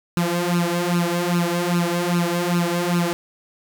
sawtooth tone with flanger, 173.8 Hz, F3, 8 cents flat, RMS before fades -21 dBFS, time 0.17-3.13 s, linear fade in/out 0 ms, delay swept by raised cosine 0.73 to 3.93 ms, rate 2.5 Hz, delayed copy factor +0.85, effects none

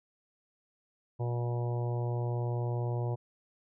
harmonic tone, 120.3 Hz, B2, 45 cents flat, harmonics 1 / 3 / 4 / 5 / 6 / 7 / 8, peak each -30 / -40 / -42 / -44 / -46 / -47 / -48 dBFS, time 1.19-3.16 s, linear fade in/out 20 ms, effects none

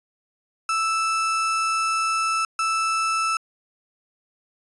35% pulse tone bursts at uneven times, 1318.5 Hz, E6, in tune, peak -19 dBFS, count 2, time 0.69-2.45 / 2.59-3.37 s, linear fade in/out 2 ms, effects resampled to 24000 Hz

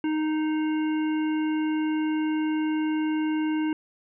harmonic tone, 310 Hz, D#4, 6 cents flat, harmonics 1 / 3 / 5 / 7 / 9, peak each -23 / -37 / -40 / -43 / -43 dBFS, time 0.04-3.73 s, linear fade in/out 2 ms, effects none

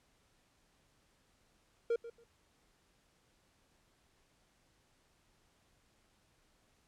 triangle tone with echo, 466.2 Hz, A#4, in tune, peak -27 dBFS, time 1.9-1.96 s, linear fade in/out 5 ms, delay 140 ms, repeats 2, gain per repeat -15 dB, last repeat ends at 2.24 s, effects pink hiss -72 dBFS RMS until 6.87 s + low-pass 10000 Hz 12 dB/octave

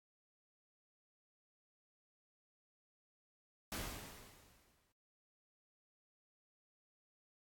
pink noise with exponential decay, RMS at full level -41 dBFS, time 3.72-4.92 s, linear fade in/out 1 ms, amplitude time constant 260 ms, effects noise-tail reverb RT60 0.1 s tail -17 dB re dry + AAC 64 kbps

